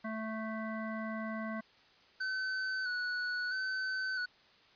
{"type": "harmonic tone", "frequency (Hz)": 220, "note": "A3", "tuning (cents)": 0, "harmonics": [1, 3, 5, 7, 9], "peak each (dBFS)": [-38, -43, -45, -46, -48], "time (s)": [0.04, 1.61], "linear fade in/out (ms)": 10}
{"type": "tone with vibrato", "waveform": "square", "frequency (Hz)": 1499, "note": "F#6", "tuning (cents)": 22, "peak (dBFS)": -34, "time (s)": [2.2, 4.26], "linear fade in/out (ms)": 10, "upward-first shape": "square", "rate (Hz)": 0.76, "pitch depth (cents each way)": 29}
{"effects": ["white hiss -63 dBFS RMS until 4.75 s", "resampled to 11025 Hz"]}